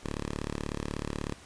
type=tone; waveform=5% pulse; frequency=36.35 Hz; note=D1; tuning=17 cents flat; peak=-22 dBFS; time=0.03-1.34 s; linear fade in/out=10 ms; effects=pink hiss -52 dBFS RMS until 1.45 s + resampled to 22050 Hz